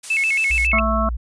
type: noise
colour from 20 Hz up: blue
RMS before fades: -30 dBFS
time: 0.03-0.67 s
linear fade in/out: 10 ms
type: tone with vibrato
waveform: sine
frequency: 2400 Hz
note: D7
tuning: 37 cents sharp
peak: -16 dBFS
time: 0.1-0.8 s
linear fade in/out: 5 ms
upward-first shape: square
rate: 7.3 Hz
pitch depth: 160 cents each way
type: tone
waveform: sine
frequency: 58.4 Hz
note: A#1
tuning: 4 cents sharp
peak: -21 dBFS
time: 0.5-1.17 s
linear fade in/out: 10 ms
type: harmonic tone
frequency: 220 Hz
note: A3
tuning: in tune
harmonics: 1 / 3 / 5 / 6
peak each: -23 / -23 / -23 / -23 dBFS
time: 0.73-1.09 s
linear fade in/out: 2 ms
effects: resampled to 22050 Hz